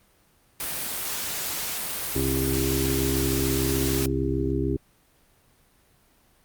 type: noise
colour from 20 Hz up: white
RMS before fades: -30 dBFS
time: 0.6-4.06 s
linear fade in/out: 2 ms
type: harmonic tone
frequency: 66.7 Hz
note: C2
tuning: 34 cents sharp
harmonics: 1 / 2 / 4 / 5 / 6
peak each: -29 / -29 / -29 / -29 / -29 dBFS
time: 2.15-4.77 s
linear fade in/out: 10 ms
effects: pink hiss -61 dBFS RMS until 6.44 s + Opus 32 kbps